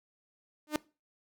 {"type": "tone with exponential growth", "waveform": "sawtooth", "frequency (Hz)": 302.7, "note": "D#4", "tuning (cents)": -48, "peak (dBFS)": -20, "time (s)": [0.67, 0.76], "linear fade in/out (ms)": 1, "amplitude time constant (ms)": 18, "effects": ["noise-tail reverb RT60 0.3 s tail -21 dB re dry"]}